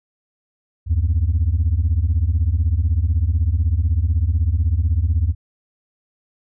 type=beating tone pair; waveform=sine; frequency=73.42 / 89.42 Hz; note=D2 / F2; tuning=0 / +41 cents; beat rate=16 Hz; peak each=-16 dBFS; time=0.86-5.35 s; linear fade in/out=50 ms; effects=tanh soft clip ceiling -11 dBFS